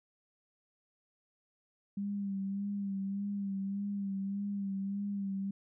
sine tone with vibrato, 198.4 Hz, G3, 21 cents sharp, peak -33 dBFS, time 1.97-5.51 s, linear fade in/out 5 ms, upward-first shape sine, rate 1.7 Hz, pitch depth 37 cents each way, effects none

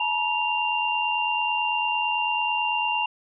sine tone cluster, 862 / 951 / 2781 Hz, A5 / A#5 / F7, -36 / +34 / -8 cents, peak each -28 / -27 / -25 dBFS, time 0-3.06 s, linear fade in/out 5 ms, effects none

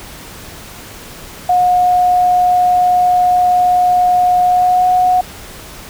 sine tone with pitch glide, 722 to 730.4 Hz, F#5 to F#5, -43 to -23 cents, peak -8 dBFS, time 1.49-5.21 s, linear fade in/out 5 ms, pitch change +20 cents, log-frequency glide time 4.44-4.86 s, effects pink hiss -33 dBFS RMS until 5.89 s

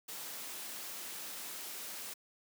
white noise, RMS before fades -44 dBFS, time 0.08-2.14 s, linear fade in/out 10 ms, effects high-pass 200 Hz 12 dB/octave

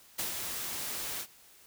white noise with ADSR envelope, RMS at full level -33 dBFS, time 0.18-1.27 s, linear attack 13 ms, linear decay 120 ms, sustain -4 dB, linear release 71 ms, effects white hiss -58 dBFS RMS until 1.66 s

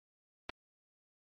clicks, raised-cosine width 0.3 ms, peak -23 dBFS, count 2, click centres 0.494 / 0.497 s, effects MP3 48 kbps

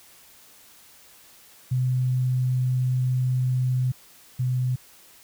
sine tone pair in turn, 127.3 / 126.65 Hz, C3 / B2, -47 / +44 cents, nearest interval unison, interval 9 cents, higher first, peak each -20 / -21 dBFS, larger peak first, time 1.71-3.92 / 4.39-4.76 s, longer first, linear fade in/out 10 ms, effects white hiss -52 dBFS RMS until 5.23 s

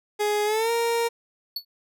30% pulse tone with pitch glide, 417.4 to 465.8 Hz, G#4 to A#4, +9 to -1 cents, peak -19 dBFS, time 0.19-1.09 s, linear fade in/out 20 ms, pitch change +190 cents, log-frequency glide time 0.45-0.71 s
square tone with exponential decay, 4434 Hz, C#8, in tune, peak -24 dBFS, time 1.56-1.65 s, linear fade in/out 5 ms, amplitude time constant 18 ms
effects none

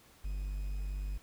triangle tone with quantisation, 49 Hz, G1, in tune, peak -32 dBFS, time 0.24-1.18 s, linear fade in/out 10 ms, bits 10, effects pink hiss -61 dBFS RMS until 1.22 s

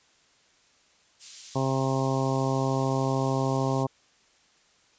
white high-pass noise, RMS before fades -41 dBFS, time 1.19-3.86 s, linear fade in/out 50 ms, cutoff 3500 Hz, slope 12 dB/octave
harmonic tone, 133.4 Hz, C3, 34 cents sharp, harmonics 1 / 2 / 3 / 4 / 5 / 6 / 7 / 8, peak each -27 / -30 / -32 / -33 / -34 / -35 / -35 / -36 dBFS, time 1.55-3.87 s, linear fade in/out 10 ms
effects white hiss -62 dBFS RMS until 4.98 s + resampled to 16000 Hz

